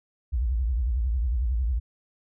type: tone with vibrato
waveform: sine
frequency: 60.4 Hz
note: B1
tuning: 38 cents flat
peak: -22 dBFS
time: 0.32-1.8 s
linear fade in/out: 20 ms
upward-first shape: triangle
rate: 11 Hz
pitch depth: 280 cents each way
effects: none